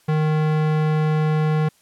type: tone with low-pass filter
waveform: square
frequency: 154.6 Hz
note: D#3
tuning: 11 cents flat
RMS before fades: -19 dBFS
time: 0.08-1.69 s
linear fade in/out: 10 ms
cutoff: 2400 Hz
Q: 0.57
effects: white hiss -58 dBFS RMS until 1.81 s + low-pass 12000 Hz 12 dB/octave